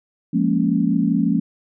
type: chord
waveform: sine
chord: Bb minor seventh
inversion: second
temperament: equal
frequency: 174.61 / 207.7 / 233.1 / 277.2 Hz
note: F3 / Ab3 / Bb3 / Db4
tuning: 0 / 0 / 0 / 0 cents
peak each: -21 dBFS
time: 0.33-1.4 s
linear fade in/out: 10 ms
effects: none